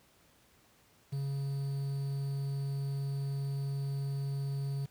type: tone with quantisation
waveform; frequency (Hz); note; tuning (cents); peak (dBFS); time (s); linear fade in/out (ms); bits
triangle; 138.59; C#3; 0; -30; 1.12-4.86; 10; 9
effects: pink hiss -65 dBFS RMS until 4.9 s + high-pass 60 Hz 12 dB/octave